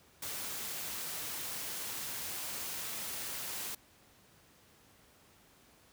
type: noise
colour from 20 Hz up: white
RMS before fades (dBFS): -40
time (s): 0.22-3.75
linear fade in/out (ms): 5
effects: pink hiss -63 dBFS RMS until 5.92 s + high-pass 60 Hz 12 dB/octave